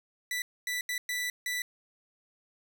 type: tone bursts at uneven times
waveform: sawtooth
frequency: 1975.5 Hz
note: B6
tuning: in tune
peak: -27 dBFS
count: 5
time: 0.31-0.42 / 0.67-0.81 / 0.89-0.98 / 1.09-1.3 / 1.46-1.62 s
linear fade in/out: 2 ms
effects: none